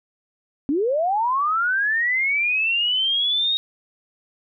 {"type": "linear sweep", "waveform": "sine", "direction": "up", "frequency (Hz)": [261.6, 3766], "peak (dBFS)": -18, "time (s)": [0.69, 3.57], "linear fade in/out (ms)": 0, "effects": []}